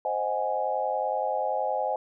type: chord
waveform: sine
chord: Ab dominant seventh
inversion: first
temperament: equal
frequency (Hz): 523.3 / 622.3 / 740 / 830.6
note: C5 / Eb5 / Gb5 / Ab5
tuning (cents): 0 / 0 / 0 / 0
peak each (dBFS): -31 / -31 / -32 / -29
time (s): 0.05-1.96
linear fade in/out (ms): 2
effects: none